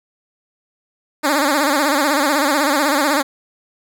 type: tone with vibrato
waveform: 10% pulse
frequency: 288.4 Hz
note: D4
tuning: 31 cents flat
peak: -6 dBFS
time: 1.23-3.23 s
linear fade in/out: 20 ms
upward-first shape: sine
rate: 16 Hz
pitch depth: 120 cents each way
effects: none